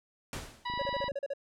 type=noise with exponential decay; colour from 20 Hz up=pink; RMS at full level=-36 dBFS; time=0.33-0.79 s; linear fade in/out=1 ms; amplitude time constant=100 ms
type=harmonic tone; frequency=977 Hz; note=B5; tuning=19 cents flat; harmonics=1 / 2 / 3 / 4 / 5; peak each=-34 / -40 / -46 / -42 / -51 dBFS; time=0.65-1.09 s; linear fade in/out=10 ms
type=click train; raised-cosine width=3 ms; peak=-32 dBFS; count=12; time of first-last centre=0.7-1.118 s; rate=26.3 Hz
type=tone bursts; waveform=triangle; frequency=558 Hz; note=C#5; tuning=11 cents sharp; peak=-29 dBFS; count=8; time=0.79-1.336 s; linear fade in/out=5 ms; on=35 ms; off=38 ms
effects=low-pass 10000 Hz 12 dB/octave